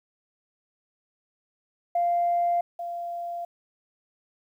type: tone pair in turn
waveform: sine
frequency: 695 / 691.4 Hz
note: F5 / F5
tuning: -9 / -18 cents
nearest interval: unison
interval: 9 cents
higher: first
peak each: -20 / -30 dBFS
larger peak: first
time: 1.95-2.61 / 2.79-3.45 s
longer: neither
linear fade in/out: 5 ms
effects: tanh soft clip ceiling -16 dBFS + 10-bit